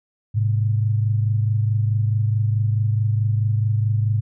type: tone pair together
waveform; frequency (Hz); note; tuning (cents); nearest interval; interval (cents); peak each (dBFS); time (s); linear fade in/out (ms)
sine; 106.16 / 130.81; G#2 / C3; +38 / 0; major third; 362; -17 / -25; 0.34-4.21; 20
effects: none